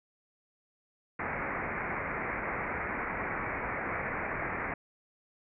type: low-pass noise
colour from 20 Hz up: white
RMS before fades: -35 dBFS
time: 1.19-4.74 s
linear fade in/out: 5 ms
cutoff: 2300 Hz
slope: 96 dB/octave
effects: none